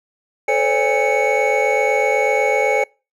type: tone cluster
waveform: triangle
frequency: 436.8 / 519 / 567 / 818 / 2223 Hz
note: A4 / C5 / C#5 / G#5 / C#7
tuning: -13 / -14 / +39 / -26 / +4 cents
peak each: -19 dBFS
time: 0.48-2.84 s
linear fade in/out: 5 ms
effects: noise-tail reverb RT60 0.3 s tail -26 dB re dry